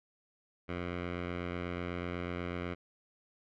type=tone with low-pass filter; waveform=10% pulse; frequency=88.1 Hz; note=F2; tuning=16 cents sharp; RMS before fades=-38 dBFS; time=0.68-2.75 s; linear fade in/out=20 ms; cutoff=2300 Hz; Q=1.7; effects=none